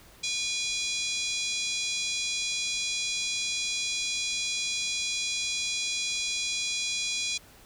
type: harmonic tone with a mistuned harmonic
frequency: 810 Hz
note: G#5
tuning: 43 cents flat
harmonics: 3 / 4 / 5 / 6 / 7 / 8 / 9 / 10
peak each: -34 / -35 / -36 / -37 / -37 / -38 / -39 / -39 dBFS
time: 0.23-7.38 s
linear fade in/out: 10 ms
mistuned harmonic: 4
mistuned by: +64 cents
effects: pink hiss -54 dBFS RMS until 7.65 s